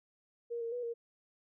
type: tone with pitch steps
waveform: sine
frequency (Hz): 471 / 461.7 / 488.1 / 467.2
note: A#4 / A#4 / B4 / A#4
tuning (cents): +18 / -17 / -20 / +4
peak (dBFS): -35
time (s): 0.5-0.94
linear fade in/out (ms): 20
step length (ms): 110
effects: none